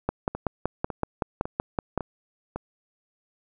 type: two click trains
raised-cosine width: 1 ms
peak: -10 / -17 dBFS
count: 11 / 5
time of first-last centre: 0.09-1.977 / 0.35-2.56 s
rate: 5.3 / 1.81 Hz
effects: none